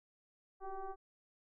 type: tone with frequency modulation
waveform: sine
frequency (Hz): 391.2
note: G4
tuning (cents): -4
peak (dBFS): -40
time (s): 0.6-0.96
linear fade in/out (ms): 50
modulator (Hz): 382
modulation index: 1.7
effects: none